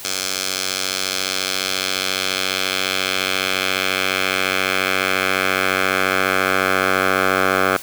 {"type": "tone with band-pass filter sweep", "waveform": "10% pulse", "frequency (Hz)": 94.4, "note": "F#2", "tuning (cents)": 35, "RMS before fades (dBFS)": -20, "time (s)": [0.05, 7.77], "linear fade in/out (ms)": 0, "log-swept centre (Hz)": [5900, 1300], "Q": 1.2, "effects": ["white hiss -35 dBFS RMS until 7.82 s"]}